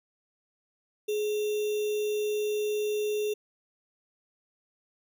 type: tone with sample-and-hold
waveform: sine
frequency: 421.3 Hz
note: G#4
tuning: 25 cents sharp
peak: -26 dBFS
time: 1.08-3.34 s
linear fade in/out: 10 ms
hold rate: 3150 Hz
effects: none